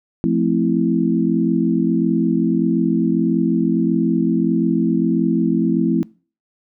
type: chord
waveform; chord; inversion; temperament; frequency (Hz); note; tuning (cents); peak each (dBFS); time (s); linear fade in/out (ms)
sine; F major seventh; none; equal; 174.61 / 220 / 261.6 / 329.6; F3 / A3 / C4 / E4; 0 / 0 / 0 / 0; -20; 0.24-6.03; 0
effects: noise-tail reverb RT60 0.4 s tail -24 dB re dry